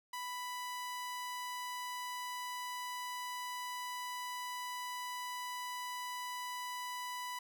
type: tone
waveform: sawtooth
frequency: 990 Hz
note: B5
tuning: 4 cents sharp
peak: -36 dBFS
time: 0.13-7.39 s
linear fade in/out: 5 ms
effects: none